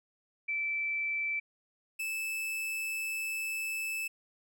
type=tone pair in turn; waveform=sine / 45% pulse; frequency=2325 / 2625 Hz; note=D7 / E7; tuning=-18 / -8 cents; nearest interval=major second; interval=210 cents; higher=second; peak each=-30 / -33 dBFS; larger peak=first; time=0.48-1.4 / 1.99-4.08 s; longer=second; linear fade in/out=10 ms; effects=none